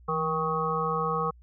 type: harmonic tone with a mistuned harmonic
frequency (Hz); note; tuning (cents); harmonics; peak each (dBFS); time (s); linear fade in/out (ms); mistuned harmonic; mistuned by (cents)
158; D#3; +27; 1 / 3 / 5 / 7 / 8; -33 / -31 / -35 / -29 / -32; 0.08-1.31; 10; 1; +81
effects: added 60 Hz sine -50 dBFS peak until 1.42 s